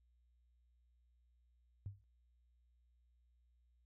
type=tone with exponential decay; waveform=sine; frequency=99 Hz; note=G2; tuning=18 cents sharp; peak=-39 dBFS; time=1.86-2.04 s; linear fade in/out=0 ms; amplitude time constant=39 ms; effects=added 60 Hz sine -70 dBFS peak until 3.85 s